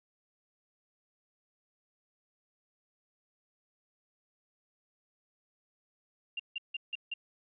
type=tone bursts; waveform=sine; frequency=2786 Hz; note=F7; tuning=5 cents flat; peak=-33 dBFS; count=5; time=6.37-7.14 s; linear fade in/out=5 ms; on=26 ms; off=160 ms; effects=none